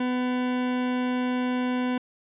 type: tone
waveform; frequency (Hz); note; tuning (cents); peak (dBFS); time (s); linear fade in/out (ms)
40% pulse; 250.3; B3; +23; -23; 0-1.98; 5
effects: resampled to 8000 Hz